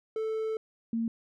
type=tone pair in turn; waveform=triangle / sine; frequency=440 / 228.5 Hz; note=A4 / A#3; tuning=0 / -34 cents; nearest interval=major seventh; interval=1134 cents; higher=first; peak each=-27 dBFS; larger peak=neither; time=0.16-0.57 / 0.93-1.08 s; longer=first; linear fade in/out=2 ms; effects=none